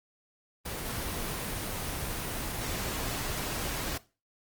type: noise with level steps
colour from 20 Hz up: pink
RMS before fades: -36 / -34 dBFS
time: 0.65-3.98 s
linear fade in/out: 10 ms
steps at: 0.85 s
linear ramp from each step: 20 ms
effects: noise-tail reverb RT60 0.3 s tail -18 dB re dry + Opus 24 kbps